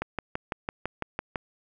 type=click train; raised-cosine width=0.5 ms; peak=-14 dBFS; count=9; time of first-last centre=0.02-1.358 s; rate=5.98 Hz; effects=none